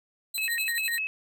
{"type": "tone with tremolo", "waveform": "15% pulse", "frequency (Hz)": 4032, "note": "B7", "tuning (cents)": 35, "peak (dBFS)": -21, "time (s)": [0.34, 0.99], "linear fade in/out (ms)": 5, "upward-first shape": "triangle", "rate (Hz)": 12, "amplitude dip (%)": 85}
{"type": "tone with vibrato", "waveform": "sine", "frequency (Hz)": 2195, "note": "C#7", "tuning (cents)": -18, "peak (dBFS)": -27, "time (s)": [0.38, 1.07], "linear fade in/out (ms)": 0, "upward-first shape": "square", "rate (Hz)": 5, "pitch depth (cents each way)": 280}
{"effects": []}